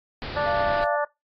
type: low-pass noise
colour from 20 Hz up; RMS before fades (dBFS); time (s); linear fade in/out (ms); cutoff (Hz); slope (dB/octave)
pink; -34; 0.22-0.84; 0; 4900; 96
type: harmonic tone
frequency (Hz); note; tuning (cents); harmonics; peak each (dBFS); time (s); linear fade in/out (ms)
293.2; D4; -3; 2 / 3 / 4 / 5 / 6; -24 / -28 / -30 / -32 / -34; 0.36-1.05; 10
type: tone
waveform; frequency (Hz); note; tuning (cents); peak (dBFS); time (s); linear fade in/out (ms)
sine; 688; F5; -26; -27; 0.45-0.97; 20
effects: noise-tail reverb RT60 0.2 s tail -22 dB re dry + AAC 32 kbps